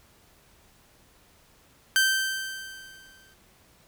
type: tone with exponential decay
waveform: sawtooth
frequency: 1556 Hz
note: G6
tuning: 13 cents flat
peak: -14 dBFS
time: 1.96-3.34 s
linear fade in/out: 0 ms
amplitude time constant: 300 ms
effects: pink hiss -59 dBFS RMS until 3.87 s